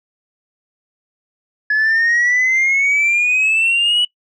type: exponential sweep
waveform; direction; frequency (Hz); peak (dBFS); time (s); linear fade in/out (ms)
sine; up; 1700 to 2960; -10; 1.7-4.05; 5
effects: noise-tail reverb RT60 0.1 s tail -23 dB re dry + tanh soft clip ceiling -10 dBFS